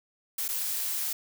blue noise with dropouts, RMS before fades -31 dBFS, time 0.38-1.13 s, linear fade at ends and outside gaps 5 ms, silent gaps 0.481-0.487 s, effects none

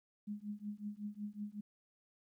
sine tone with tremolo, 207.7 Hz, G#3, in tune, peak -37 dBFS, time 0.27-1.61 s, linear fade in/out 10 ms, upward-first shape triangle, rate 5.4 Hz, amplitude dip 100%, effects 13-bit

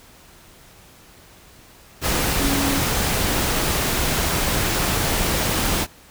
sine tone in noise, 277.2 Hz, C#4, in tune, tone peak -22 dBFS, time 2.39-2.82 s, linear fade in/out 50 ms, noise pink, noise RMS -21 dBFS, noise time 2.01-5.87 s, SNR -4 dB, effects pink hiss -48 dBFS RMS until 6.1 s

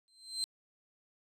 35% pulse tone with exponential growth, 4120 Hz, C8, 28 cents flat, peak -28 dBFS, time 0.08-0.44 s, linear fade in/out 0 ms, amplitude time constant 77 ms, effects resampled to 32000 Hz

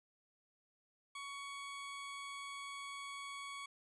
20% pulse tone, 1119 Hz, C#6, 16 cents sharp, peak -40 dBFS, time 1.15-3.66 s, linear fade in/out 5 ms, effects resampled to 22050 Hz

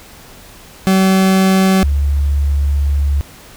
40% pulse / sine tone pair in turn, 190.2 / 71.1 Hz, F#3 / C#2, +48 / +45 cents, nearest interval octave + perfect fourth, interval 1703 cents, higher first, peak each -8 / -11 dBFS, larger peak first, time 0.87-1.83 / 1.83-3.21 s, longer second, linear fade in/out 0 ms, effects pink hiss -39 dBFS RMS until 3.56 s

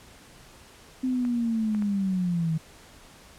sine linear sweep, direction down, 260 to 157 Hz, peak -23 dBFS, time 1.03-2.58 s, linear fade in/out 10 ms
clicks, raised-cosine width 0.5 ms, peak -27 dBFS, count 3, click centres 1.251 / 1.748 / 1.823 s
effects pink hiss -51 dBFS RMS until 3.38 s + low-pass 11000 Hz 12 dB/octave

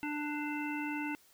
harmonic tone, 296.3 Hz, D4, 15 cents sharp, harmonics 1 / 3 / 5 / 7 / 9, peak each -36 / -42 / -44 / -44 / -43 dBFS, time 0.03-1.15 s, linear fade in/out 0 ms, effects white hiss -64 dBFS RMS until 1.33 s

